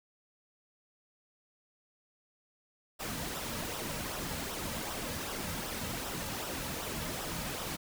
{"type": "noise with flanger", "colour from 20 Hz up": "pink", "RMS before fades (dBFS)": -38, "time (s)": [2.99, 7.77], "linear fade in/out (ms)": 20, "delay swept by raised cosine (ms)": [0.44, 2.84], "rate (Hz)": 2.6, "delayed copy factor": -0.55, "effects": []}